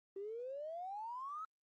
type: exponential sweep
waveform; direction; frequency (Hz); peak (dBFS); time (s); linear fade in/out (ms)
triangle; up; 382.6 to 1318.5; -38; 0.16-1.45; 5
effects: tanh soft clip ceiling -40 dBFS + Opus 24 kbps